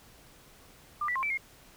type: tone with pitch steps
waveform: sine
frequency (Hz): 1197 / 1963 / 1060 / 2322 / 2141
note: D6 / B6 / C6 / D7 / C7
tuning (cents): +33 / -11 / +22 / -20 / +39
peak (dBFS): -28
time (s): 1.01-1.375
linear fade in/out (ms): 5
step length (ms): 73
effects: pink hiss -56 dBFS RMS until 1.76 s